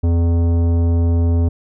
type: tone with tanh clipping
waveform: triangle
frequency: 84.6 Hz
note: E2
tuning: 45 cents sharp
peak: -14 dBFS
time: 0.03-1.49 s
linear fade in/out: 10 ms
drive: 18 dB
effects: none